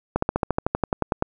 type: slowing click train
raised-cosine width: 1 ms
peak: -6 dBFS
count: 14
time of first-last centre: 0.16-1.224 s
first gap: 64 ms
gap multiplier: 1.04
effects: none